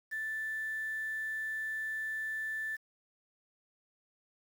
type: tone with quantisation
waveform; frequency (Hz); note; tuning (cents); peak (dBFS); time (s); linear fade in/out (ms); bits
sine; 1760; A6; 0; -34; 0.11-2.77; 20; 9
effects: none